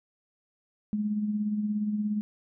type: tone with tremolo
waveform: sine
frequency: 210 Hz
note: G#3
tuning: 19 cents sharp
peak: -24 dBFS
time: 0.93-2.21 s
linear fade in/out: 0 ms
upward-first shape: sine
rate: 17 Hz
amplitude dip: 45%
effects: none